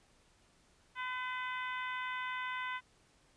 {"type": "harmonic tone", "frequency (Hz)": 506, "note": "B4", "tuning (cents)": 42, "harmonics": [2, 3, 4, 5, 6, 7], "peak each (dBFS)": [-40, -42, -42, -49, -51, -53], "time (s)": [0.95, 2.81], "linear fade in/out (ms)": 50, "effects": ["pink hiss -68 dBFS RMS until 3.36 s", "resampled to 22050 Hz"]}